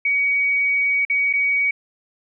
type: tone with dropouts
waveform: sine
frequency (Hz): 2256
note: C#7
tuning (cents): +30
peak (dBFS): -16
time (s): 0.05-1.71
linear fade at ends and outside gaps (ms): 5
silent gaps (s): 1.051-1.098 / 1.329-1.335
effects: none